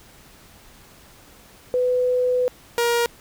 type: tone pair in turn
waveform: sine / sawtooth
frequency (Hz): 499.7 / 472.9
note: B4 / A#4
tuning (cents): +20 / +25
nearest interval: minor second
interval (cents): 95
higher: first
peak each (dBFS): -17 / -14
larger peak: second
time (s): 1.74-2.48 / 2.78-3.06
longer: first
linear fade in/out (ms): 0
effects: pink hiss -49 dBFS RMS until 3.2 s